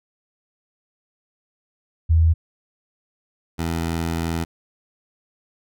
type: tone pair in turn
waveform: sine / 15% pulse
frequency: 81.4 / 82.92 Hz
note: E2 / E2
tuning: -21 / +11 cents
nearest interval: unison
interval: 32 cents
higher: second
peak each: -12 / -16 dBFS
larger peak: first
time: 2.09-2.34 / 3.58-4.45 s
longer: second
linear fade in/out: 20 ms
effects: none